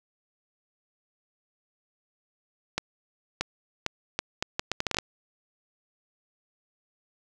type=accelerating click train; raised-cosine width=0.2 ms; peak=-9 dBFS; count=13; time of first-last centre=2.78-4.986 s; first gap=630 ms; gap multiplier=0.72; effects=none